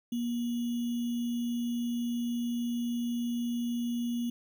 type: tone with sample-and-hold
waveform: sine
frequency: 238.2 Hz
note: A#3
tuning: 38 cents sharp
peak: -29 dBFS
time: 0.12-4.3 s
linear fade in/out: 5 ms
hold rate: 3150 Hz
effects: none